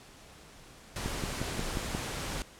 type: noise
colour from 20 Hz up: pink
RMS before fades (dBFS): -36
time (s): 0.96-2.42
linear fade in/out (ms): 0
type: click train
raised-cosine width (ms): 3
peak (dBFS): -20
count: 6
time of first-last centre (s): 1.06-1.95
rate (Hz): 5.62
effects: pink hiss -53 dBFS RMS until 2.59 s + low-pass 10000 Hz 12 dB/octave